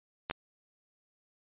clicks, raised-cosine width 0.3 ms, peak -16 dBFS, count 2, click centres 0.299 / 0.311 s, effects resampled to 8000 Hz

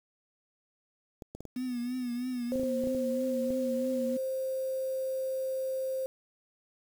clicks, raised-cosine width 2 ms, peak -28 dBFS, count 11, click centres 1.222 / 1.35 / 1.406 / 1.453 / 2.557 / 2.597 / 2.633 / 2.838 / 2.872 / 2.949 / 3.505 s
sine tone with vibrato, 246.9 Hz, B3, in tune, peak -31 dBFS, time 1.56-4.17 s, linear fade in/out 5 ms, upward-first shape triangle, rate 3.1 Hz, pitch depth 74 cents each way
sine tone, 526 Hz, C5, 9 cents sharp, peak -30 dBFS, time 2.52-6.06 s, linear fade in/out 0 ms
effects 8-bit

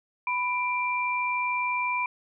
sine tone pair together, 993.1 / 2362 Hz, B5 / D7, +9 / +9 cents, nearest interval octave + minor third, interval 1500 cents, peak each -27 / -28 dBFS, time 0.27-2.06 s, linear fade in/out 2 ms, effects none

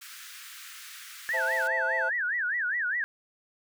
pink high-pass noise, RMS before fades -45 dBFS, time 0.01-1.68 s, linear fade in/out 10 ms, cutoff 1300 Hz, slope 48 dB/octave
sine tone with vibrato, 1680 Hz, G#6, 19 cents sharp, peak -26 dBFS, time 1.29-3.04 s, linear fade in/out 0 ms, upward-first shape sine, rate 4.9 Hz, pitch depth 270 cents each way
triangle chord, A minor, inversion first, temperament equal, 523.3 / 659.3 / 880 Hz, C5 / E5 / A5, 0 / 0 / 0 cents, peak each -32 dBFS, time 1.33-2.1 s, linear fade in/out 20 ms
effects none

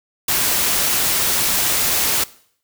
white noise, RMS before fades -18 dBFS, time 0.28-2.24 s, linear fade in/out 5 ms, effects noise-tail reverb RT60 0.6 s tail -20 dB re dry

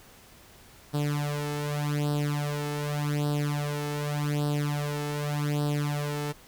sawtooth tone with flanger, 146.83 Hz, D3, in tune, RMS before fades -29 dBFS, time 0.93-6.33 s, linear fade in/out 20 ms, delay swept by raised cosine 0.22 to 2.32 ms, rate 0.85 Hz, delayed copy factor +0.85, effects pink hiss -53 dBFS RMS until 6.47 s

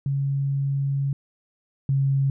sine tone pair in turn, 138.59 / 136.92 Hz, C#3 / C#3, 0 / -21 cents, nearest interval unison, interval 21 cents, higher first, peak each -21 / -18 dBFS, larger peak second, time 0.06-1.13 / 1.89-2.3 s, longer first, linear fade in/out 2 ms, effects none

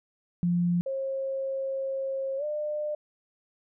sine tone, 174.61 Hz, F3, in tune, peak -22 dBFS, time 0.43-0.81 s, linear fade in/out 0 ms
sine tone with pitch glide, 538 to 600.4 Hz, C5 to D5, +48 to +38 cents, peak -28 dBFS, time 0.86-2.95 s, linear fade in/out 5 ms, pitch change +190 cents, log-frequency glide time 2.37-2.44 s
effects none

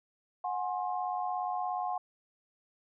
sine tone cluster, 731 / 828 / 1061 Hz, F#5 / G#5 / C6, -21 / -5 / +24 cents, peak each -33 / -37 / -38 dBFS, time 0.44-1.98 s, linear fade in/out 5 ms, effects none

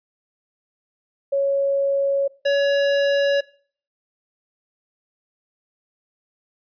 sine / square tone pair in turn, 554.4 / 563.1 Hz, C#5 / C#5, 0 / +27 cents, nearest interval unison, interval 27 cents, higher second, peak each -17 dBFS, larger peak neither, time 1.32-2.28 / 2.45-3.41 s, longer neither, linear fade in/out 10 ms, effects noise-tail reverb RT60 0.5 s tail -22 dB re dry + resampled to 11025 Hz

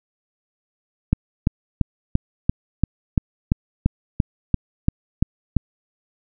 click train, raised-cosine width 5 ms, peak -3 dBFS, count 14, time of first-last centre 1.13-5.567 s, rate 2.93 Hz, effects none

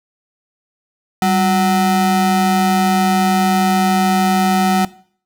square ring-modulated tone, 277.2 Hz, C#4, in tune, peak -10 dBFS, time 1.22-4.85 s, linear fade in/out 2 ms, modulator 471 Hz, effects noise-tail reverb RT60 0.5 s tail -19 dB re dry

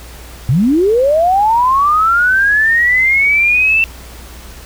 sine linear sweep, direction up, 111.7 to 2687 Hz, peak -8 dBFS, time 0.49-3.84 s, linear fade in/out 0 ms, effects added 60 Hz sine -33 dBFS peak until 4.65 s + pink hiss -36 dBFS RMS until 4.65 s

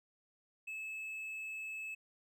triangle tone, 2600 Hz, E7, 24 cents flat, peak -39 dBFS, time 0.67-1.95 s, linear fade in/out 10 ms, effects none

